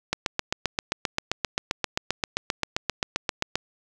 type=click train; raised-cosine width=0.2 ms; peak=-6 dBFS; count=27; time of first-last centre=0.13-3.556 s; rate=7.59 Hz; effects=none